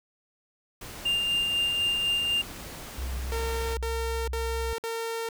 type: noise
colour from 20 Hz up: pink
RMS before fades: -41 dBFS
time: 0.81-3.74 s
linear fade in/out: 5 ms
type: tone with tremolo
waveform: triangle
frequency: 2800 Hz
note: F7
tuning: 4 cents sharp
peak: -21 dBFS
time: 1.05-2.42 s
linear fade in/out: 10 ms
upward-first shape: sine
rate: 4 Hz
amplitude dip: 30%
type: tone with vibrato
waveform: sine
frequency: 64.2 Hz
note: C2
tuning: 32 cents flat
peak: -30 dBFS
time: 2.98-4.73 s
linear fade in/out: 0 ms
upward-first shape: sine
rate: 4.5 Hz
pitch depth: 27 cents each way
type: tone bursts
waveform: sawtooth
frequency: 456.6 Hz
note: A#4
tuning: 36 cents flat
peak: -26 dBFS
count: 4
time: 3.32-5.288 s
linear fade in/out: 0 ms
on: 450 ms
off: 56 ms
effects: none